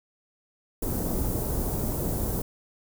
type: band-stop noise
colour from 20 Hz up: pink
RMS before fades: -28 dBFS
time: 0.82-2.42 s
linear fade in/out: 5 ms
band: 540 to 13000 Hz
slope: 12 dB/octave
effects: none